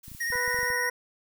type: noise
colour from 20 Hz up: blue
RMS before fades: -47 dBFS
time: 0.03-0.7 s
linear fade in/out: 10 ms
type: clicks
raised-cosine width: 5 ms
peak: -33 dBFS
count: 10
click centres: 0.081 / 0.117 / 0.149 / 0.303 / 0.355 / 0.479 / 0.545 / 0.589 / 0.631 / 0.703 s
type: tone with vibrato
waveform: square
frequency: 1864.7 Hz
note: A#6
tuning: in tune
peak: -28 dBFS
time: 0.2-0.9 s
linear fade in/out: 10 ms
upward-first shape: sine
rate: 15 Hz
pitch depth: 23 cents each way
type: harmonic tone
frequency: 493.1 Hz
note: B4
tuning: 3 cents flat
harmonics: 1 / 2 / 3 / 4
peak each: -34 / -34 / -34 / -34 dBFS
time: 0.32-0.9 s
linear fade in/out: 5 ms
effects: none